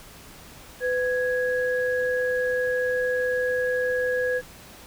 sine tone pair together, 501.6 / 1661.2 Hz, B4 / G#6, +27 / 0 cents, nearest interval octave + major sixth, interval 2073 cents, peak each -23 / -27 dBFS, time 0.8-4.42 s, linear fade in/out 50 ms, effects pink hiss -46 dBFS RMS until 4.86 s

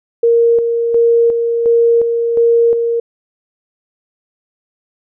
sine tone with tremolo, 466.2 Hz, A#4, in tune, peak -7 dBFS, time 0.23-3 s, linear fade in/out 5 ms, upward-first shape square, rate 1.4 Hz, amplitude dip 45%, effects none

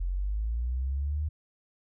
sine linear sweep, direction up, 42.32 to 77.78 Hz, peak -27 dBFS, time 0-1.29 s, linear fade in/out 10 ms, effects none

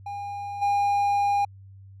triangle tone with level steps, 810 Hz, G#5, 43 cents flat, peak -29 / -18 dBFS, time 0.06-1.45 s, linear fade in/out 5 ms, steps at 0.61 s, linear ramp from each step 20 ms, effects added 97 Hz sine -44 dBFS peak until 2 s

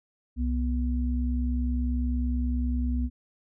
sine tone pair together, 64.9 / 244.6 Hz, C2 / B3, -13 / -16 cents, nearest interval octave + major seventh, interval 2297 cents, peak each -25 / -30 dBFS, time 0.36-3.1 s, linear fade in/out 50 ms, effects none

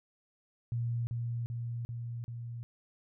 sine tone with echo, 118.1 Hz, A#2, 23 cents sharp, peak -30 dBFS, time 0.72-1.07 s, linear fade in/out 0 ms, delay 390 ms, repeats 4, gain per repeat -2 dB, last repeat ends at 2.63 s, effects none

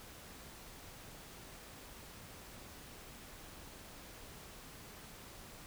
silence, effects pink hiss -53 dBFS RMS until 5.66 s

